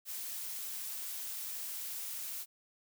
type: noise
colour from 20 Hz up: blue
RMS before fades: -41 dBFS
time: 0.05-2.46 s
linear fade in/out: 50 ms
effects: none